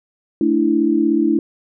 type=chord; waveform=sine; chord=A suspended fourth; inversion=none; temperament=just; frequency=220 / 293.3 / 330 Hz; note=A3 / D4 / E4; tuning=0 / -2 / +2 cents; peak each=-20 / -17 / -16 dBFS; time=0.41-1.39 s; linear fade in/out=2 ms; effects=none